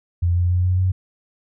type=tone with pitch steps; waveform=sine; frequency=86.8 / 88.27 / 89.76 / 91.27 / 92.82 Hz; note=F2 / F2 / F2 / F#2 / F#2; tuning=-10 / +19 / +48 / -23 / +6 cents; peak=-15 dBFS; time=0.22-0.92 s; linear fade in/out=10 ms; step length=140 ms; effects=none